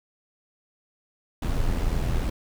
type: noise with amplitude modulation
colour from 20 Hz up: brown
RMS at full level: -22 dBFS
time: 1.42-2.3 s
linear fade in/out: 5 ms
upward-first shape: sine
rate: 82.9 Hz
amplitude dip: 50%
effects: none